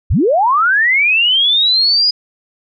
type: linear sweep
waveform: sine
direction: up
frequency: 36.99 to 4978 Hz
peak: -9 dBFS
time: 0.1-2.11 s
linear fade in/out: 10 ms
effects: none